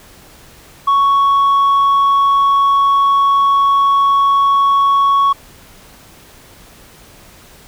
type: tone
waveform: sine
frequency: 1112 Hz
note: C#6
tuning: 5 cents sharp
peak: -6 dBFS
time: 0.87-5.33 s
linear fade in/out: 10 ms
effects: tanh soft clip ceiling -8 dBFS + pink hiss -42 dBFS RMS until 7.67 s